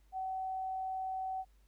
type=tone; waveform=sine; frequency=757 Hz; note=F#5; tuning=39 cents sharp; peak=-35 dBFS; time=0.12-1.45 s; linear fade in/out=50 ms; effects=added 50 Hz sine -62 dBFS peak until 1.67 s + pink hiss -75 dBFS RMS until 1.67 s